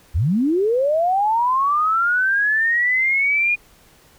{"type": "linear sweep", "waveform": "sine", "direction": "up", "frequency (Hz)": [61.74, 2451], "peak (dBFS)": -15, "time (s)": [0.14, 3.56], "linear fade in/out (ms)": 20, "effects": ["pink hiss -52 dBFS RMS until 4.18 s"]}